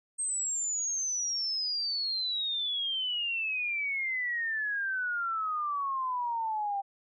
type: exponential sweep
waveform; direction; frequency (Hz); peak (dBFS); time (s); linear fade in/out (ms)
sine; down; 8440 to 784; -29; 0.18-6.82; 20
effects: none